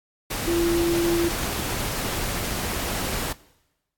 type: tone in noise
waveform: sine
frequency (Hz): 340.5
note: F4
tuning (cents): -44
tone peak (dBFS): -20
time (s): 0.47-1.29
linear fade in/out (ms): 10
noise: pink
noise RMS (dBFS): -28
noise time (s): 0.3-3.33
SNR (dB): +5
effects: noise-tail reverb RT60 1.0 s tail -21 dB re dry + AAC 64 kbps